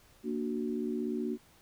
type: chord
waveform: sine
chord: Bb augmented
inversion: none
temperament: equal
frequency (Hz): 233.1 / 293.7 / 370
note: Bb3 / D4 / F#4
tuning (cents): 0 / 0 / 0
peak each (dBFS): -34 / -37 / -36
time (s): 0.23-1.38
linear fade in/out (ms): 50
effects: pink hiss -62 dBFS RMS until 1.61 s